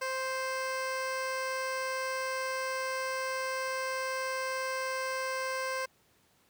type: tone with notch filter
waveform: 15% pulse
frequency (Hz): 523.3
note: C5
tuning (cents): 0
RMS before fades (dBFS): -34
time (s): 0.01-5.86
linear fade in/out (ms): 10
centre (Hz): 12000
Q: 1.3
effects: pink hiss -67 dBFS RMS until 6.49 s + high-pass 80 Hz 12 dB/octave